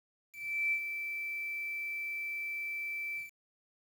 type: tone with ADSR envelope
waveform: sine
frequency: 2328 Hz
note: D7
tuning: 16 cents flat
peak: -27 dBFS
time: 0.32-3.31 s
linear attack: 400 ms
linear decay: 74 ms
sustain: -8 dB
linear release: 140 ms
effects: 9-bit